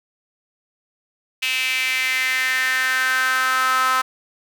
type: tone with high-pass filter sweep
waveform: sawtooth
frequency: 258.8 Hz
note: C4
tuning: 19 cents flat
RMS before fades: -20 dBFS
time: 1.42-4.02 s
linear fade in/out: 10 ms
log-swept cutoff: 2600 to 1200 Hz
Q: 5.2
effects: none